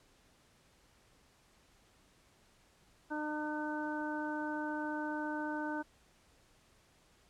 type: harmonic tone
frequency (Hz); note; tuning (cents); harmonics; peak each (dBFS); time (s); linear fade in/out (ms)
302.4; D#4; -49; 1 / 2 / 3 / 4 / 5; -38 / -44 / -41 / -52 / -42; 3.1-5.83; 20
effects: pink hiss -67 dBFS RMS until 7.29 s + low-pass 10000 Hz 12 dB/octave